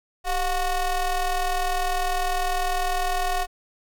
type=ring-modulated tone; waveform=40% pulse; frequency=370 Hz; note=F#4; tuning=in tune; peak=-18 dBFS; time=0.24-3.47 s; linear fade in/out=50 ms; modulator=350 Hz; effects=none